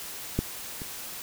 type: clicks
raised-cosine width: 3 ms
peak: -11 / -24 dBFS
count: 2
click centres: 0.39 / 0.818 s
effects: white hiss -39 dBFS RMS until 1.22 s